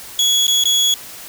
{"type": "tone with dropouts", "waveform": "30% pulse", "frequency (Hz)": 3360, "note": "G#7", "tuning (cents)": 19, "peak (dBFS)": -10, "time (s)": [0.19, 0.94], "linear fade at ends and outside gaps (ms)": 1, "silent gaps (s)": [[0.468, 0.48], [0.638, 0.655]], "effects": ["white hiss -35 dBFS RMS until 1.28 s"]}